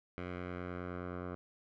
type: tone with low-pass filter sweep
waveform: 10% pulse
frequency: 89.5 Hz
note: F2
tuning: 43 cents sharp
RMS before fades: -42 dBFS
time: 0.18-1.35 s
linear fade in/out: 0 ms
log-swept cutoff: 2200 to 1200 Hz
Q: 1.6
effects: none